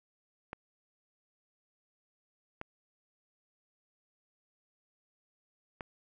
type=clicks; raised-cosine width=0.5 ms; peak=-24 dBFS; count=3; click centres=0.531 / 2.614 / 5.808 s; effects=none